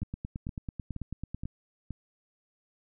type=two click trains; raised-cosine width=5 ms; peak=-24 / -23 dBFS; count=5 / 14; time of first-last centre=0.02-1.907 / 0.03-1.455 s; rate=2.12 / 9.12 Hz; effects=none